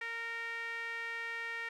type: tone with band-pass filter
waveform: sawtooth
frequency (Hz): 461.8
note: A#4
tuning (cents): -16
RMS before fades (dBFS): -40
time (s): 0.01-1.69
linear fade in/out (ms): 5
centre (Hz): 2000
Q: 6
effects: none